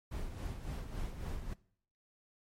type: noise with tremolo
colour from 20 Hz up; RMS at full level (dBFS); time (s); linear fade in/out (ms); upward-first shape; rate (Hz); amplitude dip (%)
brown; -38; 0.11-1.54; 10; sine; 3.6; 55
effects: noise-tail reverb RT60 0.6 s tail -21 dB re dry + MP3 64 kbps